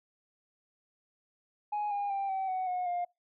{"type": "tone with pitch steps", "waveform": "sine", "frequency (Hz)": [834, 811.2, 789, 767.4, 746.5, 726, 706.2], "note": ["G#5", "G#5", "G5", "G5", "F#5", "F#5", "F5"], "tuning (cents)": [7, -41, 11, -37, 15, -33, 19], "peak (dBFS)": -28, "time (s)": [1.72, 3.05], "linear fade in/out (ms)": 10, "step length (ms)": 190, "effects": ["noise-tail reverb RT60 0.2 s tail -25 dB re dry", "tanh soft clip ceiling -28 dBFS"]}